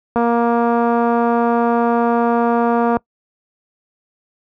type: click train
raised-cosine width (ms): 1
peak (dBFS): -4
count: 661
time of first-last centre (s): 0.16-2.969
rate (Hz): 235
effects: noise-tail reverb RT60 0.1 s tail -24 dB re dry + high-pass 60 Hz 12 dB/octave